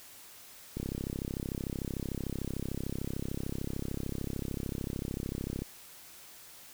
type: click train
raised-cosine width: 3 ms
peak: -22 dBFS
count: 163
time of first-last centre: 0.77-5.62 s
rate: 33.4 Hz
effects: white hiss -52 dBFS RMS until 6.73 s